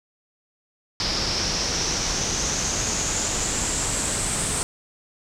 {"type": "noise with low-pass filter sweep", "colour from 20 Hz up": "pink", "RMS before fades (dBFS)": -25, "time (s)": [1, 4.63], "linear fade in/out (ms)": 0, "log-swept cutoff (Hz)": [5100, 8500], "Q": 6.3, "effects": []}